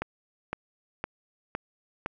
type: click train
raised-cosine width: 0.5 ms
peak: -15 dBFS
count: 5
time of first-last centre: 0.02-2.061 s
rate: 1.96 Hz
effects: none